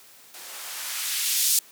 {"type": "noise with band-pass filter sweep", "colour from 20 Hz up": "violet", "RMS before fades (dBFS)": -27, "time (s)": [0.34, 1.59], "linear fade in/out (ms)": 2, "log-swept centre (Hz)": [330, 5700], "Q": 0.83, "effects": ["white hiss -51 dBFS RMS until 1.71 s", "high-pass 150 Hz 12 dB/octave"]}